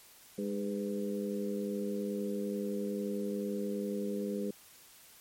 harmonic tone with a mistuned harmonic, 102.3 Hz, G#2, 26 cents flat, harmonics 2 / 3 / 4 / 5, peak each -35 / -42 / -38 / -40 dBFS, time 0.38-4.51 s, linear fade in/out 5 ms, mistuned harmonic 5, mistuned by -37 cents, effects white hiss -57 dBFS RMS until 5.2 s + MP3 64 kbps

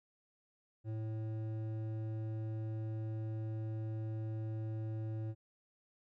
sine tone with hard clipping, 110 Hz, A2, in tune, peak -39 dBFS, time 0.84-5.35 s, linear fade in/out 50 ms, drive 10 dB, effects none

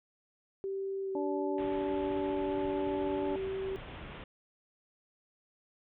sine tone with pitch glide, 389.1 to 384.6 Hz, G4 to G4, -13 to -33 cents, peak -33 dBFS, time 0.64-3.76 s, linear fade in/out 0 ms, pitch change -20 cents, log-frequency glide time 1.03-1.11 s
harmonic tone, 289.1 Hz, D4, 27 cents flat, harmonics 1 / 2 / 3, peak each -35 / -38 / -40 dBFS, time 1.15-3.36 s, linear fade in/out 2 ms
pink low-pass noise, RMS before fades -46 dBFS, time 1.58-4.24 s, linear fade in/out 2 ms, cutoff 3500 Hz, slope 96 dB/octave
effects none

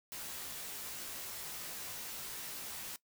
white noise with comb filter, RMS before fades -44 dBFS, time 0.12-2.96 s, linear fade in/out 0 ms, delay 16 ms, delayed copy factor -0.7, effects noise-tail reverb RT60 0.1 s tail -19 dB re dry

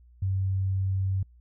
sine tone, 95.7 Hz, G2, 41 cents flat, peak -24 dBFS, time 0.22-1.23 s, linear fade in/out 5 ms, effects noise-tail reverb RT60 0.1 s tail -26 dB re dry + added 60 Hz sine -52 dBFS peak until 1.4 s

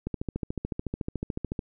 click train, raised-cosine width 3 ms, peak -17 dBFS, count 22, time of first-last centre 0.07-1.592 s, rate 13.8 Hz, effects none

